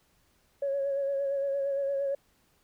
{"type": "tone with vibrato", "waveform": "sine", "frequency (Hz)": 554.4, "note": "C#5", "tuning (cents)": 0, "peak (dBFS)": -26, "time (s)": [0.62, 2.15], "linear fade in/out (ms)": 5, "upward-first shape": "sine", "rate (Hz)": 8.7, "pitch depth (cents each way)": 29, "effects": ["tanh soft clip ceiling -22 dBFS", "pink hiss -68 dBFS RMS until 2.63 s"]}